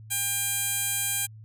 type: tone with band-pass filter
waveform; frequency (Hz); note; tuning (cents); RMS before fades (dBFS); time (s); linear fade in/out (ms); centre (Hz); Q
15% pulse; 800; G5; +35; -28; 0.1-1.27; 20; 11000; 1.7
effects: added 109 Hz sine -43 dBFS peak until 1.44 s